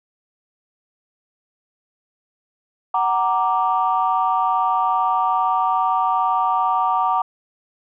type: chord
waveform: sine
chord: Gb augmented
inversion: none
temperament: equal with one note detuned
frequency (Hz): 749.9 / 932.3 / 1174.7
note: Gb5 / Bb5 / D6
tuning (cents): +23 / 0 / 0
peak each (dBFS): -20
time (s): 2.94-7.22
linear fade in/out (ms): 5
effects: tanh soft clip ceiling -7 dBFS